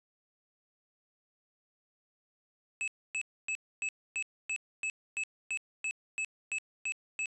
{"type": "tone bursts", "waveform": "square", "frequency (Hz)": 2600, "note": "E7", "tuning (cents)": -24, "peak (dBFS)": -32, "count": 14, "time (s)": [2.81, 7.258], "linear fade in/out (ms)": 0, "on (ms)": 67, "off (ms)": 270, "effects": ["resampled to 24000 Hz"]}